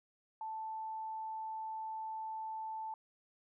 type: tone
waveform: sine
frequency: 880 Hz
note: A5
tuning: in tune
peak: -39 dBFS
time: 0.41-2.94 s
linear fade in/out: 2 ms
effects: none